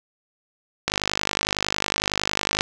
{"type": "click train", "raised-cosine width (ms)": 0.2, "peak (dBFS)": -3, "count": 89, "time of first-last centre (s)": [0.88, 2.609], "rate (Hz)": 50.9, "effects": []}